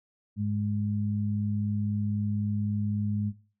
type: tone pair together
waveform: sine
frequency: 103.85 / 207.7 Hz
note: G#2 / G#3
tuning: 0 / 0 cents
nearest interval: octave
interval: 1200 cents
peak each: -29 / -29 dBFS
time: 0.36-3.33 s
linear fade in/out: 50 ms
effects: noise-tail reverb RT60 0.4 s tail -18 dB re dry